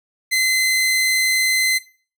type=tone; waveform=sawtooth; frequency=2053 Hz; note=C7; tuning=33 cents flat; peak=-12 dBFS; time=0.31-1.79 s; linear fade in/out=20 ms; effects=noise-tail reverb RT60 0.4 s tail -18 dB re dry